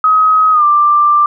sine tone with pitch glide, 1267 to 1182.2 Hz, D#6 to D6, +31 to +11 cents, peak -6 dBFS, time 0.04-1.26 s, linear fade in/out 2 ms, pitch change -120 cents, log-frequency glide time 0.52-0.64 s, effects none

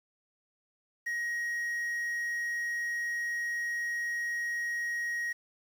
triangle tone with quantisation, 1888 Hz, A#6, 22 cents sharp, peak -29 dBFS, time 1.06-5.33 s, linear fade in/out 10 ms, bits 9, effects none

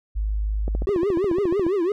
sine tone, 52.1 Hz, G#1, 6 cents sharp, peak -21 dBFS, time 0.15-0.86 s, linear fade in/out 20 ms
click train, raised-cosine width 2 ms, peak -16 dBFS, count 15, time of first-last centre 0.68-1.666 s, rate 14.2 Hz
triangle tone with vibrato, 370 Hz, F#4, in tune, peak -17 dBFS, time 0.87-1.92 s, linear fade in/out 2 ms, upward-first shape triangle, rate 6 Hz, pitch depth 240 cents each way
effects none

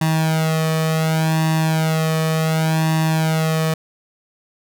sawtooth tone with flanger, 159.3 Hz, D#3, 41 cents sharp, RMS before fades -18 dBFS, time 0.01-3.74 s, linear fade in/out 5 ms, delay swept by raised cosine 1.1 to 1.67 ms, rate 0.68 Hz, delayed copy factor +0.85, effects none

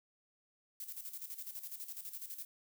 violet noise with tremolo, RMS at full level -44 dBFS, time 0.8-2.45 s, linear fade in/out 2 ms, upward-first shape square, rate 12 Hz, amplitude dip 65%, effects none

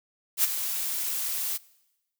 blue noise with ADSR envelope, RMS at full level -20 dBFS, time 0.37-1.58 s, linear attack 68 ms, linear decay 19 ms, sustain -10 dB, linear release 20 ms, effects noise-tail reverb RT60 1.0 s tail -22 dB re dry

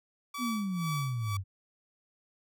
sawtooth tone with tremolo, 1148 Hz, D6, 40 cents flat, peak -30 dBFS, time 0.34-1.37 s, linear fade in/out 5 ms, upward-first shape sine, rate 2.1 Hz, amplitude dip 85%
sine exponential sweep, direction down, 255.9 to 92.4 Hz, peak -30 dBFS, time 0.38-1.44 s, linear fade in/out 50 ms
effects none

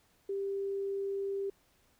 sine tone, 394.5 Hz, G4, 11 cents sharp, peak -32 dBFS, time 0.29-1.5 s, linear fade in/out 5 ms, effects pink hiss -69 dBFS RMS until 1.99 s

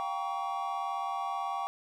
triangle chord, G half-diminished seventh, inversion third, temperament just, 705.6 / 784 / 940.8 / 1128.9 Hz, F5 / G5 / Bb5 / Db6, +18 / 0 / +16 / +31 cents, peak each -38 / -33 / -39 / -34 dBFS, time 0-1.67 s, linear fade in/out 0 ms, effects none

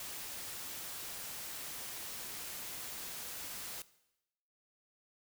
white noise, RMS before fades -44 dBFS, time 0-3.82 s, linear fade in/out 2 ms, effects noise-tail reverb RT60 0.9 s tail -18 dB re dry

